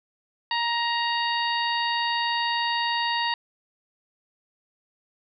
harmonic tone with a mistuned harmonic, 940 Hz, A#5, 14 cents sharp, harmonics 1 / 2 / 3 / 4 / 5, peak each -26 / -29 / -31 / -32 / -33 dBFS, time 0.51-3.34 s, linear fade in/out 2 ms, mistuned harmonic 5, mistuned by -46 cents, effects none

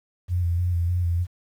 sine tone with vibrato, 87.31 Hz, F2, in tune, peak -20 dBFS, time 0.28-1.27 s, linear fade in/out 50 ms, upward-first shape square, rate 3.3 Hz, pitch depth 32 cents each way, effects 9-bit

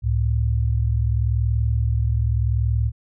sine tone pair together, 69.3 / 110.11 Hz, C#2 / A2, 0 / +2 cents, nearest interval minor sixth, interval 802 cents, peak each -20 dBFS, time 0.02-2.92 s, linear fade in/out 50 ms, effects none

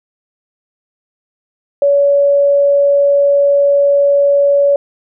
sine tone, 566 Hz, C#5, 36 cents sharp, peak -7 dBFS, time 1.82-4.76 s, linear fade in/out 2 ms, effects none

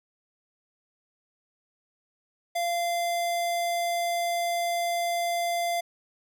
square tone, 690 Hz, F5, 21 cents flat, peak -26 dBFS, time 2.55-5.81 s, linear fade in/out 10 ms, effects none

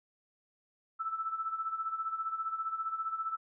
sine tone with tremolo, 1318.5 Hz, E6, in tune, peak -30 dBFS, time 0.99-3.37 s, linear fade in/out 20 ms, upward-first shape sine, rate 15 Hz, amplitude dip 70%, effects none

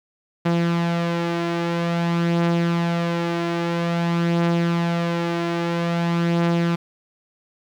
sawtooth beating tone pair, 170 / 170.5 Hz, F3 / F3, -46 / -41 cents, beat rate 0.5 Hz, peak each -16 / -23 dBFS, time 0.45-6.76 s, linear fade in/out 10 ms, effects low-pass 4000 Hz 12 dB/octave + 9-bit

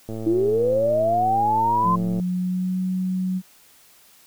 click train, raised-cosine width 2 ms, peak -19 dBFS, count 235, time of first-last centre 0.09-2.198 s, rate 111 Hz
sine linear sweep, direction up, 319.6 to 1046.5 Hz, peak -17 dBFS, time 0.26-1.96 s, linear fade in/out 10 ms
sine tone with pitch glide, 177.9 to 185.24 Hz, F3 to F#3, +32 to +2 cents, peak -21 dBFS, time 1.83-3.42 s, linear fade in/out 50 ms, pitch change +70 cents, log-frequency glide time 1.94-2.79 s
effects white hiss -53 dBFS RMS until 4.26 s

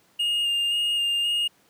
triangle tone with vibrato, 2830 Hz, F7, 22 cents sharp, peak -20 dBFS, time 0.19-1.48 s, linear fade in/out 10 ms, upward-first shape square, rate 1.9 Hz, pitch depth 13 cents each way, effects pink hiss -61 dBFS RMS until 1.69 s + high-pass 150 Hz 12 dB/octave

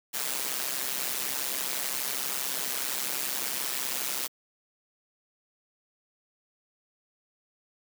white noise with amplitude modulation, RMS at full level -28 dBFS, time 0.13-4.28 s, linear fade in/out 20 ms, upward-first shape sine, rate 132 Hz, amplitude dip 80%, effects high-pass 200 Hz 12 dB/octave

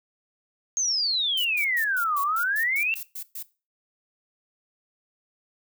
sine exponential two-way sweep, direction down then up, 6510 to 1102 to 2748 Hz, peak -22 dBFS, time 0.77-2.94 s, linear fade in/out 0 ms, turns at 2.21 s
violet noise bursts, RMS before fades -35 dBFS, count 11, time 1.37-3.428 s, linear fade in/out 5 ms, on 78 ms, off 120 ms
effects noise-tail reverb RT60 0.3 s tail -18 dB re dry

